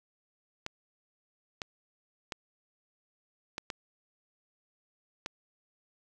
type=clicks; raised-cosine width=0.2 ms; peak=-18 dBFS; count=6; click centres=0.664 / 1.618 / 2.322 / 3.581 / 3.702 / 5.261 s; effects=none